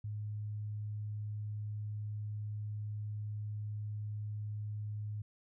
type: tone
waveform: sine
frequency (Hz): 105.3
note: G#2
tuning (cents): +24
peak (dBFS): -37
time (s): 0.04-5.22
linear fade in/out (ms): 5
effects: none